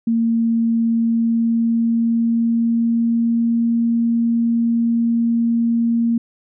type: tone with pitch glide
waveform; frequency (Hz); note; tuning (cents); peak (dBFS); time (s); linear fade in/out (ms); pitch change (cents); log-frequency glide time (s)
sine; 229.3 to 232.4; A#3 to A#3; -28 to -5; -14; 0.07-6.18; 5; +23; 0.84-3.71
effects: none